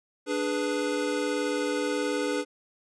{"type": "chord", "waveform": "square", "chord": "G# diminished", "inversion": "second", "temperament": "equal", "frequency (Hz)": [293.7, 415.3, 493.9], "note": ["D4", "G#4", "B4"], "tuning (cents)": [0, 0, 0], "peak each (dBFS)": [-31, -32, -31], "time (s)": [0.26, 2.45], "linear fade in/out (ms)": 50, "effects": ["resampled to 22050 Hz"]}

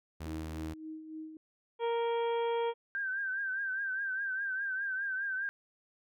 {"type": "tone", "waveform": "sawtooth", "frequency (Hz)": 79.5, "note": "D#2", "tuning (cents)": 38, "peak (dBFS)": -35, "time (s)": [0.2, 0.74], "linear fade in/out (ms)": 10}
{"type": "tone with tremolo", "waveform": "sine", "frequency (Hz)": 314.6, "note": "D#4", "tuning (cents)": 19, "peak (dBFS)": -39, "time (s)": [0.26, 1.37], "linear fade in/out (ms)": 2, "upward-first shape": "sine", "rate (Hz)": 3.5, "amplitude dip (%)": 55}
{"type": "harmonic tone", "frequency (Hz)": 466.2, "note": "A#4", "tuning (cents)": 0, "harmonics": [1, 2, 3, 4, 5, 6, 7], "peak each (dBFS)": [-30, -35, -49, -51, -48, -57, -48], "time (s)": [1.79, 2.74], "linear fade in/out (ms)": 50}
{"type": "tone with vibrato", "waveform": "sine", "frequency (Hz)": 1568, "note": "G6", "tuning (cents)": 0, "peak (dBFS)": -32, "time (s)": [2.95, 5.49], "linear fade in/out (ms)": 0, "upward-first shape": "triangle", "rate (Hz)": 4.9, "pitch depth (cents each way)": 76}
{"effects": []}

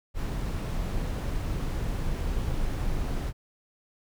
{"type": "noise", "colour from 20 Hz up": "brown", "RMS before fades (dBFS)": -29, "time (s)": [0.14, 3.33], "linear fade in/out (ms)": 50, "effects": []}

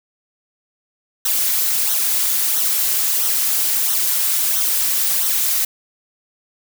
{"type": "noise with flanger", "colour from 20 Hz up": "blue", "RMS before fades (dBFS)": -18, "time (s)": [1.25, 5.65], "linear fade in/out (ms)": 5, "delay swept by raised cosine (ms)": [0.41, 5.01], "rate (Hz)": 1.5, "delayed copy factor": -0.65, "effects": []}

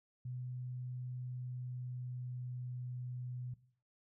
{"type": "tone with pitch glide", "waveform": "sine", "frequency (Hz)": [125.4, 124.53], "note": ["B2", "B2"], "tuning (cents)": [27, 15], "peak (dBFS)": -40, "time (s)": [0.25, 3.54], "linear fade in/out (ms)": 5, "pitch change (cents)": -12, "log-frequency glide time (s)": [1.21, 2.68], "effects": ["noise-tail reverb RT60 0.5 s tail -17 dB re dry"]}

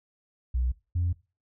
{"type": "tone pair in turn", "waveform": "sine", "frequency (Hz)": [61.74, 87.31], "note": ["B1", "F2"], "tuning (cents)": [0, 0], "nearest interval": "tritone", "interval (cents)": 600, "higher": "second", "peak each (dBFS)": [-22, -22], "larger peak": "neither", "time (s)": [[0.54, 0.72], [0.95, 1.13]], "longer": "neither", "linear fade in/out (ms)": 10, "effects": ["noise-tail reverb RT60 0.3 s tail -21 dB re dry", "tanh soft clip ceiling -20 dBFS"]}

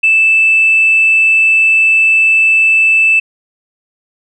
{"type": "tone", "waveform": "sine", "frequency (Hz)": 2637, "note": "E7", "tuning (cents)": 0, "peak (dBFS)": -5, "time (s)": [0.03, 3.2], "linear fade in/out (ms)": 10, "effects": ["tanh soft clip ceiling -1 dBFS"]}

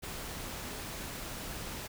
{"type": "noise", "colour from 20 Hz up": "pink", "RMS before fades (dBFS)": -41, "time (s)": [0.02, 1.88], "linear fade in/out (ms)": 20, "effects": []}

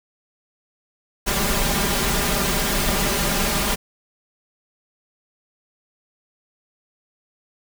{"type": "noise with comb filter", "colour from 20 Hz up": "pink", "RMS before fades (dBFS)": -21, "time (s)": [1.26, 3.76], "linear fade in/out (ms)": 20, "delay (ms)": 5, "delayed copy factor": 0.85, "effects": []}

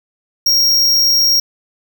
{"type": "tone", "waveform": "square", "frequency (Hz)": 5588, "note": "F8", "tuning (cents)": 0, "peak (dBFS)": -10, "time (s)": [0.46, 1.4], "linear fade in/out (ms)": 5, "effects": []}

